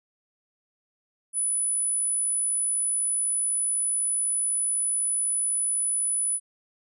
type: tone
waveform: sine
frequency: 9956 Hz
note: D#9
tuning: in tune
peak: -23 dBFS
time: 1.33-6.4 s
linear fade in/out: 50 ms
effects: none